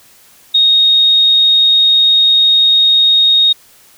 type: tone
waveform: sine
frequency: 3729 Hz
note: A#7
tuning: in tune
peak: -6 dBFS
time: 0.54-3.53 s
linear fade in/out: 10 ms
effects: white hiss -45 dBFS RMS until 3.97 s